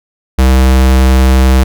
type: tone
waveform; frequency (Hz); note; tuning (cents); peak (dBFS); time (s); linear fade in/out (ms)
square; 65.1; C2; -8; -5; 0.38-1.64; 10
effects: none